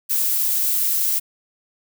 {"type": "noise", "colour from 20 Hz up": "violet", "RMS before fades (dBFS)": -20, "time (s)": [0.09, 1.2], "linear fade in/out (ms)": 20, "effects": []}